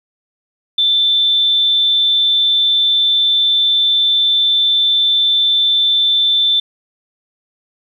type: tone with amplitude modulation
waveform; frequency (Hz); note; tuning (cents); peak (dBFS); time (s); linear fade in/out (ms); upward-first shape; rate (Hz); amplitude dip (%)
sine; 3540; A7; +10; -9; 0.78-6.6; 5; sine; 296; 25
effects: 8-bit